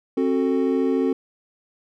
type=chord; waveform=triangle; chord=F# diminished; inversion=second; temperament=just; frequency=266.4 / 370 / 444 Hz; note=C4 / F#4 / A4; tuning=+31 / 0 / +16 cents; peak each=-19 / -22 / -22 dBFS; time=0.17-1.13 s; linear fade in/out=5 ms; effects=none